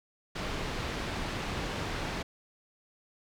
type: low-pass noise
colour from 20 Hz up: pink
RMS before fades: -35 dBFS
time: 0.35-2.23 s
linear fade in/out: 10 ms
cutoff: 4100 Hz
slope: 12 dB/octave
effects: none